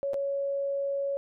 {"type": "tone with dropouts", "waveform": "sine", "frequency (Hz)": 557, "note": "C#5", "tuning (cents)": 8, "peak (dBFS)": -27, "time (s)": [0.03, 1.17], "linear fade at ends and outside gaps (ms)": 0, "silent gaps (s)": [0.134, 0.142], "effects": []}